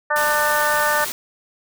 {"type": "harmonic tone", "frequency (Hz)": 298.4, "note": "D4", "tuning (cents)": 28, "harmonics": [2, 3, 4, 5, 6], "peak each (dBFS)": [-23, -23, -23, -23, -23], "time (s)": [0.1, 1.05], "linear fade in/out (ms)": 10}
{"type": "noise", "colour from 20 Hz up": "white", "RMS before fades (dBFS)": -27, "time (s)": [0.16, 1.12], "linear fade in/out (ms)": 0}
{"effects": []}